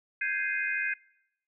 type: chord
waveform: sine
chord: Ab major seventh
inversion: third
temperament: equal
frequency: 1568 / 1661.2 / 2093 / 2489 Hz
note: G6 / Ab6 / C7 / Eb7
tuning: 0 / 0 / 0 / 0 cents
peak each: -33 dBFS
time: 0.21-0.94 s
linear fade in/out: 5 ms
effects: noise-tail reverb RT60 0.8 s tail -24 dB re dry